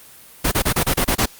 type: noise bursts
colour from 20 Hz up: pink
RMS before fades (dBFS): -17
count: 8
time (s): 0.44-1.259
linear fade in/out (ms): 10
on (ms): 77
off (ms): 29
effects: white hiss -44 dBFS RMS until 1.39 s + Opus 32 kbps